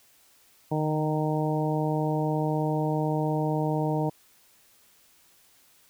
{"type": "harmonic tone with a mistuned harmonic", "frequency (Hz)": 154.3, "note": "D#3", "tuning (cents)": -14, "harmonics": [1, 2, 3, 4, 5, 6], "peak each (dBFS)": [-27, -30, -32, -33, -34, -35], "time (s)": [0.71, 4.1], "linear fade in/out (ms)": 10, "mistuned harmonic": 1, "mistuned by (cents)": -19, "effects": ["white hiss -60 dBFS RMS until 5.89 s"]}